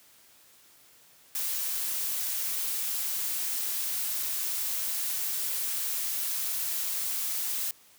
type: noise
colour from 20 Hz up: blue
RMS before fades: -31 dBFS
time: 1.35-7.71 s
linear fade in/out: 2 ms
effects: white hiss -58 dBFS RMS until 7.98 s + high-pass 60 Hz 12 dB/octave